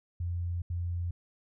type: tone bursts at uneven times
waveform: sine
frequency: 87 Hz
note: F2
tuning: 6 cents flat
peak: -30 dBFS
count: 2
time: 0.2-0.62 / 0.7-1.11 s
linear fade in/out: 5 ms
effects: none